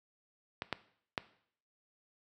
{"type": "clicks", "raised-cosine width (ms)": 0.3, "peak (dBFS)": [-19, -16, -15], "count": 3, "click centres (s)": [0.621, 0.727, 1.178], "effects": ["noise-tail reverb RT60 0.6 s tail -17 dB re dry", "high-pass 80 Hz 12 dB/octave"]}